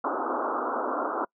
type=band-pass noise; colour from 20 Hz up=white; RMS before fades=-29 dBFS; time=0.04-1.25 s; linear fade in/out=5 ms; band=240 to 1400 Hz; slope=96 dB/octave; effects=noise-tail reverb RT60 0.1 s tail -26 dB re dry